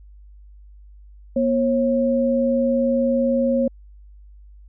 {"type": "tone pair together", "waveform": "sine", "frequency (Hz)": [240, 542.2], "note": ["B3", "C#5"], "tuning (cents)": [-49, -38], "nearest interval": "octave + major second", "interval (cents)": 1411, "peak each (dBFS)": -19, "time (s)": [1.36, 3.68], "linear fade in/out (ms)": 5, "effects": ["added 50 Hz sine -42 dBFS peak until 4.68 s"]}